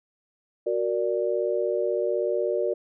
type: chord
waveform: sine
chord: Gb augmented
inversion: none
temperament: equal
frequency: 370 / 466.2 / 587.3 Hz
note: Gb4 / Bb4 / D5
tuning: 0 / 0 / 0 cents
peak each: -27 / -27 / -27 dBFS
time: 0.66-2.74 s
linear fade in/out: 10 ms
effects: none